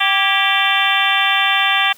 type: harmonic tone with a mistuned harmonic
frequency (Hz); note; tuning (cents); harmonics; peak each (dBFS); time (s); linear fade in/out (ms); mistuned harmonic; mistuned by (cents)
390.5; G4; -7; 2 / 3 / 4 / 5 / 6 / 7 / 8 / 9; -21 / -21 / -21 / -21 / -21 / -21 / -21 / -21; 0-1.93; 10; 4; +80
effects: white hiss -46 dBFS RMS until 1.97 s + high-pass 80 Hz 12 dB/octave